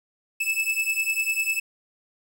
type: beating tone pair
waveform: 45% pulse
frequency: 2614 / 2624 Hz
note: E7 / E7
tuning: -15 / -9 cents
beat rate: 10 Hz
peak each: -26 dBFS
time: 0.4-1.6 s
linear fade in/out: 10 ms
effects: none